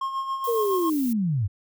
triangle tone with tremolo, 1074 Hz, C6, 45 cents sharp, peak -22 dBFS, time 0.01-0.9 s, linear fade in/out 5 ms, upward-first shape sine, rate 7.2 Hz, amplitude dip 55%
violet noise, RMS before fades -37 dBFS, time 0.44-1.13 s, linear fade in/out 2 ms
sine linear sweep, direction down, 482.5 to 89.1 Hz, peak -21 dBFS, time 0.47-1.48 s, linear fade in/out 20 ms
effects none

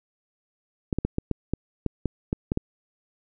clicks, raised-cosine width 3 ms, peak -11 dBFS, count 11, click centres 0.928 / 0.986 / 1.05 / 1.184 / 1.313 / 1.536 / 1.863 / 2.057 / 2.329 / 2.519 / 2.574 s, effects none

